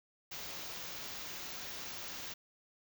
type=band-stop noise; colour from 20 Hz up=white; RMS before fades=-44 dBFS; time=0.31-2.34 s; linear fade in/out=10 ms; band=7000 to 15000 Hz; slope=96 dB/octave; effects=none